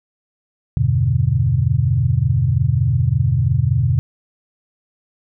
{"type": "chord", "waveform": "sine", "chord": "E minor seventh", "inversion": "none", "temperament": "equal", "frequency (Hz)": [82.41, 98, 123.47, 146.83], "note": ["E2", "G2", "B2", "D3"], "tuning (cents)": [0, 0, 0, 0], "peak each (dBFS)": [-22, -20, -16, -20], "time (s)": [0.77, 3.99], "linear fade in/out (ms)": 0, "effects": []}